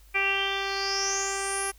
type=tone with low-pass filter sweep; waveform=10% pulse; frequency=392 Hz; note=G4; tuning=in tune; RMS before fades=-28 dBFS; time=0.14-1.72 s; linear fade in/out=20 ms; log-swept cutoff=2400 to 11000 Hz; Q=9.2; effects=added 50 Hz sine -51 dBFS peak until 1.78 s + white hiss -60 dBFS RMS until 1.78 s